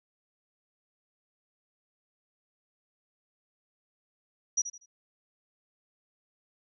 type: tone with echo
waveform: sine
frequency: 5810 Hz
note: F#8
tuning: 32 cents flat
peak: -23 dBFS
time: 4.57-4.62 s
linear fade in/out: 10 ms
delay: 80 ms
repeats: 3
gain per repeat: -11 dB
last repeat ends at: 4.86 s
effects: none